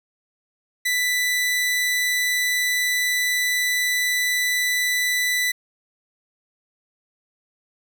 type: tone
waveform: sawtooth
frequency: 1984 Hz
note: B6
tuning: 7 cents sharp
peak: -16 dBFS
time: 0.85-5.52 s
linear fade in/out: 10 ms
effects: none